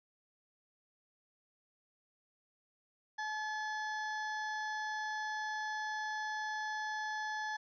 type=harmonic tone; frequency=858 Hz; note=A5; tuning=44 cents flat; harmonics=1 / 2 / 4 / 5 / 6 / 7; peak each=-39 / -39 / -53 / -56 / -56 / -56 dBFS; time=3.18-7.57 s; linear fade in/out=10 ms; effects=none